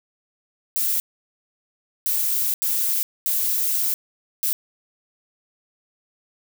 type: noise bursts at uneven times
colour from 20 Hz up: violet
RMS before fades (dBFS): -22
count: 5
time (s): 0.76-1 / 2.06-2.54 / 2.62-3.03 / 3.26-3.94 / 4.43-4.53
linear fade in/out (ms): 0
effects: none